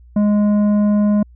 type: tone with tanh clipping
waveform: sine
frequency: 207.6 Hz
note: G#3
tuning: in tune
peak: -13 dBFS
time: 0.16-1.23 s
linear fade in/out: 5 ms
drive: 9 dB
effects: added 60 Hz sine -41 dBFS peak until 1.35 s